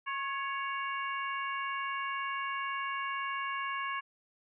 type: harmonic tone with a mistuned harmonic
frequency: 558 Hz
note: C#5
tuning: 11 cents sharp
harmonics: 2 / 3 / 4 / 5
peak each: -35 / -39 / -41 / -43 dBFS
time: 0.06-4.01 s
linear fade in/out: 20 ms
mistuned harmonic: 2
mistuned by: -40 cents
effects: none